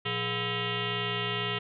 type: tone with frequency modulation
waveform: sine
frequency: 1608 Hz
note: G6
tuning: 44 cents sharp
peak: -28 dBFS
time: 0.05-1.59 s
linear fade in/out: 10 ms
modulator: 298 Hz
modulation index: 5.8
effects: none